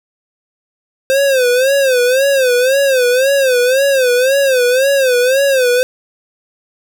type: tone with vibrato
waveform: square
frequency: 522 Hz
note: C5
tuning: 4 cents flat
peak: -10 dBFS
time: 1.1-5.83 s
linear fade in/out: 0 ms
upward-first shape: sine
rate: 1.9 Hz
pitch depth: 120 cents each way
effects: 8-bit